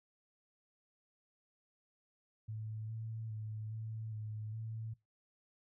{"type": "tone with pitch steps", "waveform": "sine", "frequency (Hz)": [109.1, 111.7, 108.3, 110.6, 107.7, 111.5], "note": ["A2", "A2", "A2", "A2", "A2", "A2"], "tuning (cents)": [-14, 27, -27, 9, -37, 23], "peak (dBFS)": -40, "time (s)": [2.48, 4.94], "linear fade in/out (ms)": 10, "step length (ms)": 410, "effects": ["noise-tail reverb RT60 0.2 s tail -20 dB re dry"]}